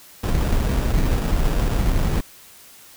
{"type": "noise with sample-and-hold", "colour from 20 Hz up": "brown", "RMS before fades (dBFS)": -19, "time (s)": [0.23, 2.21], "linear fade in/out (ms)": 10, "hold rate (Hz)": 2100, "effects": ["white hiss -46 dBFS RMS until 2.96 s"]}